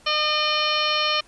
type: harmonic tone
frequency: 607 Hz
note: D#5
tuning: 43 cents flat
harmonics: 1 / 2 / 3 / 4 / 5 / 6 / 7 / 8 / 9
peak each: -29 / -25 / -33 / -27 / -25 / -34 / -28 / -38 / -32 dBFS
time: 0.06-1.21 s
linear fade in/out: 10 ms
effects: pink hiss -53 dBFS RMS until 1.27 s + resampled to 24000 Hz